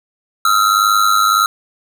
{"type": "ring-modulated tone", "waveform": "square", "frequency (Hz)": 1318.5, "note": "E6", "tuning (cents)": 0, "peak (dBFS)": -8, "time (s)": [0.45, 1.46], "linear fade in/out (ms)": 2, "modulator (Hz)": 50.8, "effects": []}